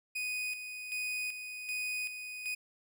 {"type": "tone with tremolo", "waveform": "40% pulse", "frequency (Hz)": 2489, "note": "D#7", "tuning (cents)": 0, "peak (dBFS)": -33, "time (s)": [0.15, 2.55], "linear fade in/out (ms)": 10, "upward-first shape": "square", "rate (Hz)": 1.3, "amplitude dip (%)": 55, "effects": []}